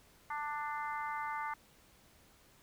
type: harmonic tone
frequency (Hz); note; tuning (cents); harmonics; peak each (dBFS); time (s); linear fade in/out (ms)
295.8; D4; +13; 3 / 4 / 5 / 6 / 7; -39 / -41 / -46 / -49 / -46; 0.3-1.54; 5
effects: pink hiss -64 dBFS RMS until 2.62 s